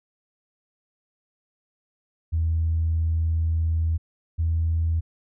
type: tone pair in turn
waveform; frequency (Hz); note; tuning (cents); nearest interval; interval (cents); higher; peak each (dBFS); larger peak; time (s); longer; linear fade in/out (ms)
sine; 81.4 / 81.92; E2 / E2; -21 / -10; unison; 11; second; -19; neither; 2.32-3.98 / 4.38-5.01; first; 20
effects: tanh soft clip ceiling -15 dBFS